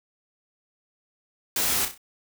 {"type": "noise with echo", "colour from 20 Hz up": "white", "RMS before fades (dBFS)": -25, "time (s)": [1.56, 1.85], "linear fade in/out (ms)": 2, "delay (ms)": 32, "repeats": 4, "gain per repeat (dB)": -7, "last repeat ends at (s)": 1.978, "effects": []}